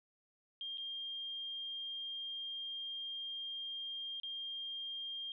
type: tone with dropouts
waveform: sine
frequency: 3207 Hz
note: G7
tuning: 39 cents sharp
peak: -40 dBFS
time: 0.61-5.32 s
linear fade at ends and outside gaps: 1 ms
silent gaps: 0.774-0.781 / 4.2-4.233 s
effects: none